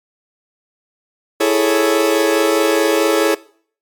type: chord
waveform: 40% pulse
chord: A major seventh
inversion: second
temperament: equal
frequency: 329.6 / 415.3 / 440 / 554.4 Hz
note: E4 / G#4 / A4 / C#5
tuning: 0 / 0 / 0 / 0 cents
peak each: -17 dBFS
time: 1.4-3.35 s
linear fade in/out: 10 ms
effects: noise-tail reverb RT60 0.5 s tail -20 dB re dry + MP3 96 kbps